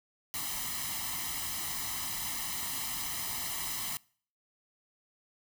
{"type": "noise with comb filter", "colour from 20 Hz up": "white", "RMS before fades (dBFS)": -36, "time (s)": [0.34, 3.97], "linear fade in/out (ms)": 0, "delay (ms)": 0.99, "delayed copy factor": 0.75, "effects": ["noise-tail reverb RT60 0.5 s tail -24 dB re dry"]}